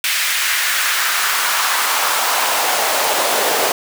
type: noise with high-pass filter sweep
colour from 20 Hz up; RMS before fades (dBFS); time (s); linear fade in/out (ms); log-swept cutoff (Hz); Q
pink; -17; 0.04-3.72; 2; 2100 to 500; 1.7
effects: none